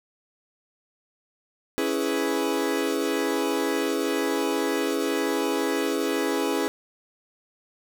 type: chord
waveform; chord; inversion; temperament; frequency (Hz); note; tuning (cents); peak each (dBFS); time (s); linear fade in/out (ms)
40% pulse; C# minor seventh; none; equal; 277.2 / 329.6 / 415.3 / 493.9; C#4 / E4 / G#4 / B4; 0 / 0 / 0 / 0; -28 / -28 / -27 / -30; 1.78-6.68; 0
effects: none